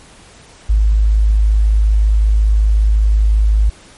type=tone; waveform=sine; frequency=52.7 Hz; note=G#1; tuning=26 cents sharp; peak=-8 dBFS; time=0.69-3.7 s; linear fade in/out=10 ms; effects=pink hiss -42 dBFS RMS until 3.97 s + MP3 48 kbps